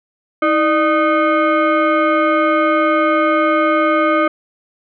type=tone with frequency modulation; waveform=sine; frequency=320 Hz; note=D#4; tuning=49 cents sharp; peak=-11 dBFS; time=0.42-4.28 s; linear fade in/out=5 ms; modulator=921 Hz; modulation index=1.5; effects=none

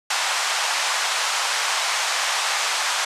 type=band-pass noise; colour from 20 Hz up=pink; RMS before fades=-23 dBFS; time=0.1-3.05 s; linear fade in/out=5 ms; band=780 to 8200 Hz; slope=24 dB/octave; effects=resampled to 32000 Hz

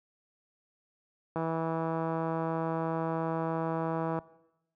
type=click train; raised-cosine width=1 ms; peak=-19 dBFS; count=462; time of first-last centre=1.36-4.188 s; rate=163 Hz; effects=noise-tail reverb RT60 0.9 s tail -20 dB re dry + high-pass 80 Hz 12 dB/octave

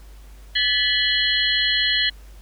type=tone cluster; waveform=sine; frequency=1728 / 1973 / 2980 / 3288 / 4156 Hz; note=A6 / B6 / F#7 / G#7 / C8; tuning=-32 / -2 / +12 / -18 / -12 cents; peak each=-25 / -25 / -24 / -23 / -23 dBFS; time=0.55-2.1 s; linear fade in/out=10 ms; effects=added 50 Hz sine -40 dBFS peak until 2.41 s + pink hiss -53 dBFS RMS until 2.41 s

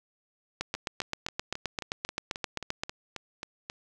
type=two click trains; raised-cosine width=0.2 ms; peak=-19 / -13 dBFS; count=12 / 18; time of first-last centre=0.75-3.699 / 0.61-2.835 s; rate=3.73 / 7.64 Hz; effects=none

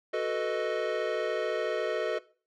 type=chord; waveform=square; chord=B dominant seventh; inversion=second; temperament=equal; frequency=370 / 440 / 493.9 / 622.3 Hz; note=F#4 / A4 / B4 / D#5; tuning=0 / 0 / 0 / 0 cents; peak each=-36 / -33 / -35 / -33 dBFS; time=0.13-2.19 s; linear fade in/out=10 ms; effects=noise-tail reverb RT60 0.4 s tail -20 dB re dry + low-pass 3000 Hz 12 dB/octave

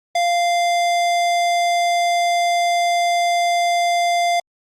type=tone; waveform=square; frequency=695 Hz; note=F5; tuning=9 cents flat; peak=-16 dBFS; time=0.15-4.4 s; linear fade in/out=5 ms; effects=low-pass 8000 Hz 12 dB/octave + Opus 48 kbps

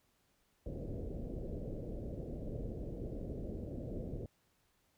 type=low-pass noise; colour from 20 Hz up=pink; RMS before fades=-42 dBFS; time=0.66-4.26 s; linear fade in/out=2 ms; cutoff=590 Hz; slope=48 dB/octave; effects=pink hiss -75 dBFS RMS until 4.97 s

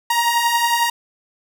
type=beating tone pair; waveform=sawtooth; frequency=932.3 / 943.3 Hz; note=A#5 / A#5; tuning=0 / +20 cents; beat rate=11 Hz; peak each=-18 / -13 dBFS; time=0.1-0.9 s; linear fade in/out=5 ms; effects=none

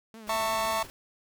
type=tone with vibrato; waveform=sawtooth; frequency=217.5 Hz; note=A3; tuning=20 cents flat; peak=-40 dBFS; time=0.14-0.8 s; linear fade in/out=0 ms; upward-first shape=triangle; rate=5.8 Hz; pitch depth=93 cents each way
type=noise with tremolo; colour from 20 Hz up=pink; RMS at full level=-43 dBFS; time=0.27-0.9 s; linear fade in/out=0 ms; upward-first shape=triangle; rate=16 Hz; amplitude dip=65%
type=chord; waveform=40% pulse; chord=A major; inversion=second; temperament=equal with one note detuned; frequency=659.3 / 896.4 / 1108.7 Hz; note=E5 / A5 / C#6; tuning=0 / +32 / 0 cents; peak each=-30 dBFS; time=0.29-0.83 s; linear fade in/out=5 ms
effects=none

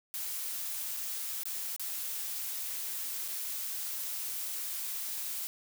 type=noise with dropouts; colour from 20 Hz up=blue; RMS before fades=-37 dBFS; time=0.14-5.47 s; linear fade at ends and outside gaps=0 ms; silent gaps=0.966-0.97 / 1.434-1.455 / 1.763-1.796 / 3.28-3.284 s; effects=none

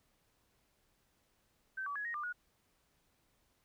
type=tone with pitch steps; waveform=sine; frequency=1546 / 1145 / 1678 / 1872 / 1194 / 1452 Hz; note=G6 / D6 / G#6 / A#6 / D6 / F#6; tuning=-24 / -44 / +17 / +7 / +28 / -33 cents; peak=-37 dBFS; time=1.77-2.328 s; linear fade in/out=10 ms; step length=93 ms; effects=pink hiss -75 dBFS RMS until 3.64 s

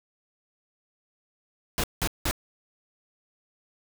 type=noise bursts; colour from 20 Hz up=pink; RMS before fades=-26 dBFS; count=3; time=1.78-2.311 s; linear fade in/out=0 ms; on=57 ms; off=180 ms; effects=none

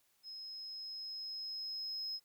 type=tone with level ramp; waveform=sine; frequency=5130 Hz; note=E8; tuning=48 cents flat; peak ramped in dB=-45 to -36 dBFS; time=0.23-2.2 s; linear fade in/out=50 ms; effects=tanh soft clip ceiling -35 dBFS + white hiss -74 dBFS RMS until 2.24 s

